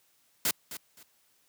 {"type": "noise with echo", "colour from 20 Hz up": "white", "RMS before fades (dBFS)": -27, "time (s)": [0.45, 0.51], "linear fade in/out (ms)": 2, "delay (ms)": 260, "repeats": 2, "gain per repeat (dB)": -13, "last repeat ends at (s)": 1.03, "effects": ["white hiss -68 dBFS RMS until 1.48 s", "high-pass 80 Hz 12 dB/octave"]}